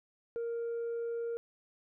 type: tone with tanh clipping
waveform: sine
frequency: 466.2 Hz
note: A#4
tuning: in tune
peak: -34 dBFS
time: 0.36-1.37 s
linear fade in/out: 0 ms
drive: 1 dB
effects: none